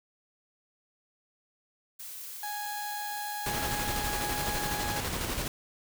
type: noise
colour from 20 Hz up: blue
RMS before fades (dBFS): -42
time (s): 1.99-4.78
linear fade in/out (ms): 10
type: tone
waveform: 30% pulse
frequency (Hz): 830.6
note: G#5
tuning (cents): 0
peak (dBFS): -32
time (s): 2.43-5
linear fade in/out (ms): 2
type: noise with tremolo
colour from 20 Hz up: pink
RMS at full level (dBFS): -32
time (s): 3.46-5.48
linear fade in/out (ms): 2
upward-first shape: square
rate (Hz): 12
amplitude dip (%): 30
effects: none